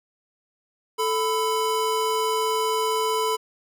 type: tone pair together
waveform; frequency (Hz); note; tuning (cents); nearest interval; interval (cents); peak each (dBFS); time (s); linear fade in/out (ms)
square; 438.9 / 999; A4 / B5; -4 / +20; octave + major second; 1424; -25; 0.98-3.37; 20
effects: none